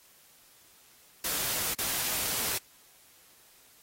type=noise with dropouts; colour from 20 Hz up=white; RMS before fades=-31 dBFS; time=1.24-2.58 s; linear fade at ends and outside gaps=5 ms; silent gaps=1.741-1.785 s; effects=white hiss -59 dBFS RMS until 3.82 s + AAC 48 kbps